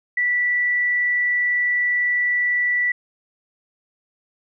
sine tone, 1962 Hz, B6, 12 cents flat, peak -17 dBFS, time 0.17-2.92 s, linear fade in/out 5 ms, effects none

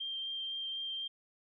sine tone with vibrato, 3171 Hz, G7, 19 cents sharp, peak -36 dBFS, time 0-1.08 s, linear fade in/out 10 ms, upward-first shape triangle, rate 4 Hz, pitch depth 10 cents each way, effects none

